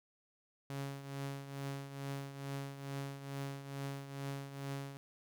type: tone with tremolo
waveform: sawtooth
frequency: 138.59 Hz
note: C#3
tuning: in tune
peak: -34 dBFS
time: 0.7-4.97 s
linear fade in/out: 0 ms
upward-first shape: triangle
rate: 2.3 Hz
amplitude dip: 70%
effects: none